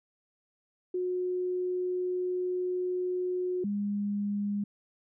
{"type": "tone pair in turn", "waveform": "sine", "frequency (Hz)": [363.3, 203.9], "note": ["F#4", "G#3"], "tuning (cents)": [-32, -32], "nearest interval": "minor seventh", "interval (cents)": 1000, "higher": "first", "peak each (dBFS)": -28, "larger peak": "neither", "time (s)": [[0.94, 3.64], [3.64, 4.64]], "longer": "first", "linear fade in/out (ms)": 5, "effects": []}